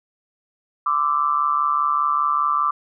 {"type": "tone with amplitude modulation", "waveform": "sine", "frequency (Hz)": 1174.7, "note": "D6", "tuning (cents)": 0, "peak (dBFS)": -13, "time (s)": [0.86, 2.71], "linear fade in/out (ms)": 5, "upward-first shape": "sine", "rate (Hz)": 145, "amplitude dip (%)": 85, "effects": []}